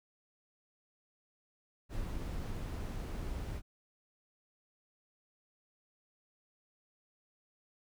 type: noise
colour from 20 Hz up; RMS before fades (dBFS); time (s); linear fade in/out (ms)
brown; -39; 1.89-3.62; 50
effects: none